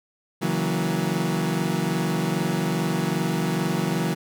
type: chord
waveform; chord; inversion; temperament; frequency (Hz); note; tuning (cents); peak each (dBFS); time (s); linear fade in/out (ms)
30% pulse; F# dominant seventh; second; equal with one note detuned; 138.59 / 162.54 / 185 / 233.1; C#3 / E3 / F#3 / A#3; 0 / -24 / 0 / 0; -29 / -23 / -24 / -28; 0.41-4.15; 20
effects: none